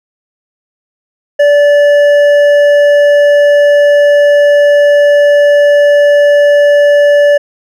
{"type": "tone with hard clipping", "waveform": "sine", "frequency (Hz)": 580, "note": "D5", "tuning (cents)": -22, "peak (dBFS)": -5, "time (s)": [1.39, 7.38], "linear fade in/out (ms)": 10, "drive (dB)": 7, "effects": []}